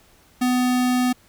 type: tone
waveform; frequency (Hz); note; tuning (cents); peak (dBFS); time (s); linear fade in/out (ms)
square; 250; B3; +21; -18; 0.41-1.13; 10
effects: pink hiss -55 dBFS RMS until 1.28 s